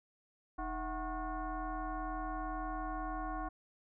sine tone with frequency modulation, 392 Hz, G4, in tune, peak -36 dBFS, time 0.58-3.49 s, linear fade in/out 10 ms, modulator 351 Hz, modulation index 2.4, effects none

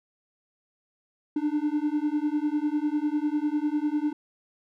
triangle beating tone pair, 293.7 / 303.7 Hz, D4 / D#4, 0 / -42 cents, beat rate 10 Hz, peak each -25 dBFS, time 1.36-4.13 s, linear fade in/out 5 ms, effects none

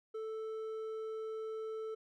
sine tone with hard clipping, 440 Hz, A4, in tune, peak -40 dBFS, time 0.14-1.95 s, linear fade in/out 10 ms, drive 5 dB, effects none

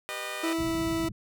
10% pulse chord, G augmented, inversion none, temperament just, 392 / 490 / 612.5 Hz, G4 / B4 / D#5, 0 / -14 / -27 cents, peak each -33 / -32 / -27 dBFS, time 0.09-0.53 s, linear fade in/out 0 ms
40% pulse tone, 327.9 Hz, E4, 9 cents flat, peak -26 dBFS, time 0.43-1.09 s, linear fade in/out 10 ms
white low-pass noise, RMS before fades -38 dBFS, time 0.58-1.12 s, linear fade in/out 5 ms, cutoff 180 Hz, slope 24 dB/octave
effects none

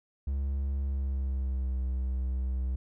triangle tone with pitch glide, 68.7 to 64.1 Hz, C#2 to C2, -15 to -35 cents, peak -26 dBFS, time 0.27-2.76 s, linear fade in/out 5 ms, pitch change -120 cents, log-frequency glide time 0.82-1.78 s, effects none

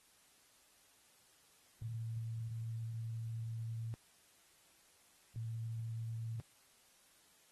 sine tone bursts at uneven times, 113.6 Hz, A#2, 44 cents flat, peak -39 dBFS, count 2, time 1.82-3.94 / 5.36-6.4 s, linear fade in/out 0 ms, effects white hiss -68 dBFS RMS until 7.51 s + AAC 32 kbps

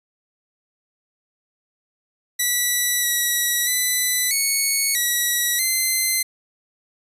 5% pulse tone with pitch steps, 1960 / 1932 / 1996 / 2213 / 1932 / 2066 Hz, B6 / B6 / B6 / C#7 / B6 / C7, -14 / -39 / +18 / -3 / -39 / -22 cents, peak -8 dBFS, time 2.39-6.23 s, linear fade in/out 10 ms, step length 640 ms, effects resampled to 32000 Hz

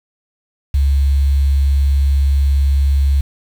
sine tone with quantisation, 69.3 Hz, C#2, in tune, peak -10 dBFS, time 0.74-3.21 s, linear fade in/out 5 ms, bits 6, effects none

